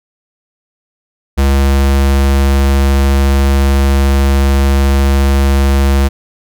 square tone, 68.7 Hz, C#2, 15 cents flat, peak -8 dBFS, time 1.37-6.09 s, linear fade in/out 20 ms, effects none

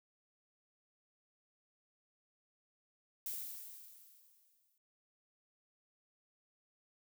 violet noise with exponential decay, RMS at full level -40 dBFS, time 3.26-4.78 s, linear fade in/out 2 ms, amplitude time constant 330 ms, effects none

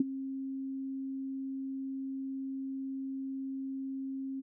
sine tone with ADSR envelope, 268.2 Hz, C4, 43 cents sharp, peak -20 dBFS, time 0-4.42 s, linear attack 4 ms, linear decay 22 ms, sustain -15 dB, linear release 29 ms, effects none

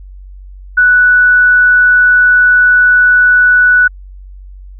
sine tone, 1480 Hz, F#6, in tune, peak -4 dBFS, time 0.77-3.88 s, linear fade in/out 10 ms, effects added 47 Hz sine -29 dBFS peak until 4.79 s

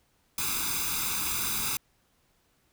white noise with comb filter, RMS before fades -30 dBFS, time 0.38-1.77 s, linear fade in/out 2 ms, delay 0.81 ms, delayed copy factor +0.95, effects pink hiss -69 dBFS RMS until 2.72 s

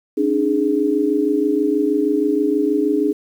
sine tone cluster, 277.8 / 304.1 / 415.7 Hz, C#4 / D#4 / G#4, +4 / -40 / +2 cents, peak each -21 / -18 / -19 dBFS, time 0.17-3.13 s, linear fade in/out 10 ms, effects 8-bit

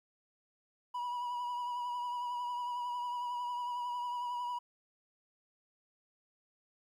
triangle tone with vibrato, 974 Hz, B5, 24 cents flat, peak -33 dBFS, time 0.94-4.59 s, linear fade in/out 10 ms, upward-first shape triangle, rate 11 Hz, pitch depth 35 cents each way, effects 12-bit

